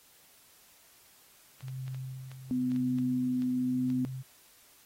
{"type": "clicks", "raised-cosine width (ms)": 0.2, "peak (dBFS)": -33, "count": 10, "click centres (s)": [1.607, 1.683, 1.88, 1.946, 2.316, 2.718, 2.762, 2.986, 3.421, 3.902]}
{"type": "tone with tremolo", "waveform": "sine", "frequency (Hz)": 130.81, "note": "C3", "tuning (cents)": 0, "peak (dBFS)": -35, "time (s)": [1.62, 4.23], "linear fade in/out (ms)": 20, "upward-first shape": "sine", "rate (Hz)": 0.94, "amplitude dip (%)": 65}
{"type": "tone with pitch glide", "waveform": "sine", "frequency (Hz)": [252, 253.8], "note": ["B3", "B3"], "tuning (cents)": [35, 47], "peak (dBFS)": -27, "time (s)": [2.51, 4.05], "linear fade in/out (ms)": 0, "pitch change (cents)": 12, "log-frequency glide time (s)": [3.59, 3.88]}
{"effects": ["white hiss -60 dBFS RMS until 4.85 s", "AAC 48 kbps"]}